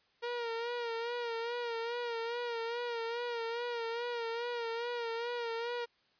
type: tone with vibrato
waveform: sawtooth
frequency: 470 Hz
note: A#4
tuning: 14 cents sharp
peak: -31 dBFS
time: 0.22-5.86 s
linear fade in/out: 20 ms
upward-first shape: sine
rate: 2.4 Hz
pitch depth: 53 cents each way
effects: white hiss -71 dBFS RMS until 6.19 s + resampled to 11025 Hz